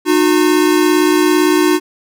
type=tone pair together; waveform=square; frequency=305.1 / 362.8 Hz; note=D#4 / F#4; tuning=-34 / -34 cents; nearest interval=minor third; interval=300 cents; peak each=-13 dBFS; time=0.05-1.8 s; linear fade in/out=50 ms; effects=none